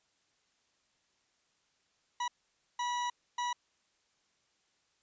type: tone bursts at uneven times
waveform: 40% pulse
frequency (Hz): 973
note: B5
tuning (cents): -26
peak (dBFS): -31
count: 3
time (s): 2.2-2.28 / 2.79-3.1 / 3.38-3.53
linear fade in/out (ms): 5
effects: white hiss -74 dBFS RMS until 5.02 s + resampled to 16000 Hz